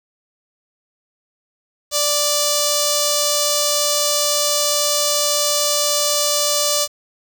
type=tone with notch filter; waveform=5% pulse; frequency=587.3 Hz; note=D5; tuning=in tune; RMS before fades=-18 dBFS; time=1.91-6.88 s; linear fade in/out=50 ms; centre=2000 Hz; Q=0.53; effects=7-bit